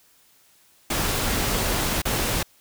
pink noise with dropouts, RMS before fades -24 dBFS, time 0.9-2.43 s, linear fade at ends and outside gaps 5 ms, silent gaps 2.019-2.053 s, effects white hiss -58 dBFS RMS until 2.6 s

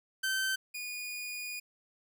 sawtooth tone pair in turn, 1545 / 2453 Hz, G6 / D#7, -26 / -25 cents, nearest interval minor sixth, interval 801 cents, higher second, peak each -26 / -34 dBFS, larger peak first, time 0.23-0.56 / 0.74-1.6 s, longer second, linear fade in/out 10 ms, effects none

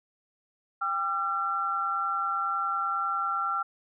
sine tone cluster, 792 / 1191 / 1361 Hz, G5 / D6 / F6, +18 / +24 / -45 cents, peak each -35 / -35 / -27 dBFS, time 0.81-3.63 s, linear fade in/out 10 ms, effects none

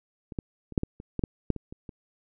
clicks, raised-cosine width 3 ms, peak -26 / -17 / -28 / -8 / -15 / -28 / -16 / -11 / -10 / -23 / -27 / -27 dBFS, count 12, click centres 0.322 / 0.388 / 0.723 / 0.778 / 0.834 / 1.001 / 1.193 / 1.238 / 1.503 / 1.563 / 1.725 / 1.892 s, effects none

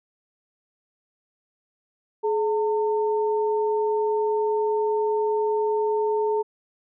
sine tone pair together, 425 / 905 Hz, G#4 / A5, +40 / +48 cents, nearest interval octave + minor second, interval 1308 cents, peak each -21 / -27 dBFS, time 2.23-6.43 s, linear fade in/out 20 ms, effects none

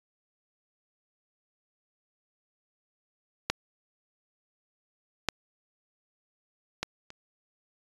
clicks, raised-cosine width 0.2 ms, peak -7 / -7 / -12 / -27 dBFS, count 4, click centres 3.5 / 5.287 / 6.83 / 7.104 s, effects resampled to 24000 Hz

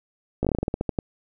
slowing click train, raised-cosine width 2 ms, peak -10 dBFS, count 13, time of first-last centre 0.43-0.988 s, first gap 17 ms, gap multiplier 1.17, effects none

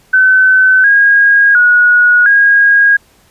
sine tone with pitch steps, 1521 / 1635 / 1455 / 1636 Hz, F#6 / G#6 / F#6 / G#6, +47 / -28 / -29 / -26 cents, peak -4 dBFS, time 0.13-2.97 s, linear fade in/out 10 ms, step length 710 ms, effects pink hiss -49 dBFS RMS until 3.3 s + resampled to 32000 Hz

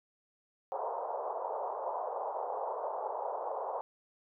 white band-pass noise, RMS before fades -37 dBFS, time 0.72-3.81 s, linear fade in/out 0 ms, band 460 to 990 Hz, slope 48 dB/octave, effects none

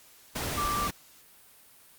sine tone in noise, 1174.7 Hz, D6, in tune, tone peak -28 dBFS, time 0.57-0.88 s, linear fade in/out 10 ms, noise pink, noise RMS -33 dBFS, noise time 0.35-0.91 s, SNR +2 dB, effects white hiss -56 dBFS RMS until 1.98 s + Opus 48 kbps

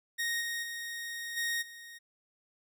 sawtooth tone with level steps, 1864.7 Hz, A#6, in tune, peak -27 / -30 / -34 / -27 / -43 dBFS, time 0.18-1.99 s, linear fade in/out 20 ms, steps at 0.4 / 0.62 / 1.36 / 1.61 s, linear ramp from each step 20 ms, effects none

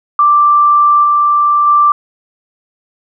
sine tone with level steps, 1176 Hz, D6, 2 cents sharp, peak -5 / -7 / -5 dBFS, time 0.19-1.92 s, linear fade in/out 2 ms, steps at 1.03 / 1.66 s, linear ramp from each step 20 ms, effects none

